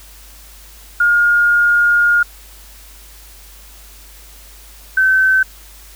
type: tone pair in turn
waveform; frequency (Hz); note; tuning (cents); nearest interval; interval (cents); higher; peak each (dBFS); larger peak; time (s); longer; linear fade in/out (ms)
sine; 1422 / 1534.5; F6 / G6; +31 / -37; minor second; 132; second; -9; neither; 1-2.23 / 4.97-5.43; first; 5
effects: added 50 Hz sine -40 dBFS peak until 5.95 s + white hiss -42 dBFS RMS until 5.95 s